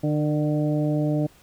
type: harmonic tone with a mistuned harmonic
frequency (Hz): 150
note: D3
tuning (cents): +37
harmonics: 1 / 2 / 3 / 4 / 5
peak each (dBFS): -23 / -24 / -34 / -29 / -40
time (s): 0.03-1.27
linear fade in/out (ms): 10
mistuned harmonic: 3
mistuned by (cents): +32
effects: pink hiss -55 dBFS RMS until 1.42 s